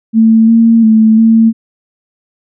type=tone with pitch steps; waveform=sine; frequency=223.6 / 228.4 / 220 / 225.2 Hz; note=A3 / A#3 / A3 / A3; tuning=+28 / -35 / 0 / +40 cents; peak=-3 dBFS; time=0.13-1.53 s; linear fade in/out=50 ms; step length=350 ms; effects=none